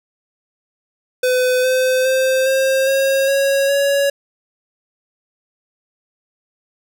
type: tone with pitch steps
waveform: square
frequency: 505 / 513.8 / 522.8 / 531.9 / 541.2 / 550.7 / 560.3 Hz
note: B4 / C5 / C5 / C5 / C#5 / C#5 / C#5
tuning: +39 / -32 / -1 / +28 / -42 / -11 / +18 cents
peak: -14 dBFS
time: 1.23-4.1 s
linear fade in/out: 5 ms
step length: 410 ms
effects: none